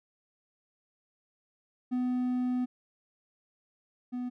triangle tone pair in turn, 250 / 247.7 Hz, B3 / B3, +21 / +5 cents, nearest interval unison, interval 16 cents, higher first, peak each -25 / -30 dBFS, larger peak first, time 1.91-2.66 / 4.12-4.3 s, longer first, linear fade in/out 20 ms, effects none

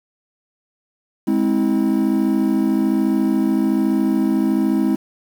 triangle chord, Ab augmented, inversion none, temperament equal with one note detuned, 207.7 / 261.6 / 322.8 Hz, Ab3 / C4 / E4, 0 / 0 / -36 cents, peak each -17 dBFS, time 1.27-4.96 s, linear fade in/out 10 ms, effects tanh soft clip ceiling -4 dBFS + 7-bit

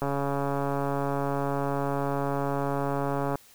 click train, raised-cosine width 1 ms, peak -15 dBFS, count 468, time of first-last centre 0.02-3.356 s, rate 140 Hz, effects white hiss -55 dBFS RMS until 3.54 s

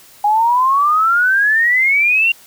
sine exponential sweep, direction up, 818 to 2794 Hz, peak -10 dBFS, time 0.24-2.32 s, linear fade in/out 5 ms, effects white hiss -44 dBFS RMS until 2.46 s

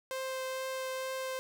sawtooth tone with vibrato, 523 Hz, C5, 1 cent flat, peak -31 dBFS, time 0.11-1.39 s, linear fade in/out 0 ms, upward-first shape triangle, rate 2.2 Hz, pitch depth 9 cents each way, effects 12-bit

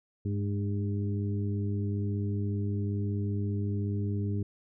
harmonic tone with a mistuned harmonic, 101.1 Hz, G#2, 46 cents flat, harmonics 1 / 2 / 3 / 4, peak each -29 / -35 / -39 / -41 dBFS, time 0.25-4.43 s, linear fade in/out 5 ms, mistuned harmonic 2, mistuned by +35 cents, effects none

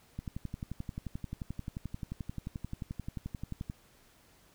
click train, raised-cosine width 5 ms, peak -25 dBFS, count 41, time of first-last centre 0.19-3.699 s, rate 11.4 Hz, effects pink hiss -63 dBFS RMS until 4.54 s

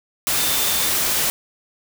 sine tone in noise, 3570 Hz, A7, 24 cents sharp, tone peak -28 dBFS, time 0.38-0.88 s, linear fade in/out 0 ms, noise white, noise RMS -20 dBFS, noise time 0.27-1.3 s, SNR -11 dB, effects none

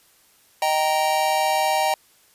square chord, Eb major, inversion none, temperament just, 622.3 / 777.8 / 933.4 Hz, Eb5 / G5 / Bb5, 0 / -14 / +2 cents, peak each -25 / -22 / -25 dBFS, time 0.62-1.94 s, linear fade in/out 2 ms, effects white hiss -57 dBFS RMS until 2.34 s + resampled to 32000 Hz

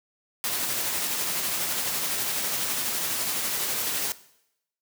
white noise with tremolo, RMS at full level -27 dBFS, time 0.44-4.12 s, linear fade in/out 0 ms, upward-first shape sine, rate 12 Hz, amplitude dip 25%, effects noise-tail reverb RT60 0.8 s tail -18 dB re dry + high-pass 100 Hz 12 dB/octave

